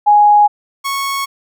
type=tone pair in turn; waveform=sine / sawtooth; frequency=830.6 / 1103.5 Hz; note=G#5 / C#6; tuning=0 / -8 cents; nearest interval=perfect fourth; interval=492 cents; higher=second; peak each=-5 / -13 dBFS; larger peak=first; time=0.06-0.48 / 0.84-1.26 s; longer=neither; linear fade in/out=20 ms; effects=none